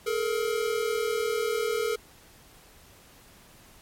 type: tone pair together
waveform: square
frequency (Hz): 425.8 / 465.9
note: G#4 / A#4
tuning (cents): +43 / -1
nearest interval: major second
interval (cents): 156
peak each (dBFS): -29 / -29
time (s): 0.06-1.96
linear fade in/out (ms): 10
effects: pink hiss -54 dBFS RMS until 3.81 s + MP3 64 kbps